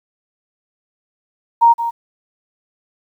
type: tone with echo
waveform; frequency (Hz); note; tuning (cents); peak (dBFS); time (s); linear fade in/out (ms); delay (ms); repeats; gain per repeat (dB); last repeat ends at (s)
sine; 932.3; A#5; 0; -6; 1.61-1.74; 20; 170; 1; -11; 1.91
effects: 8-bit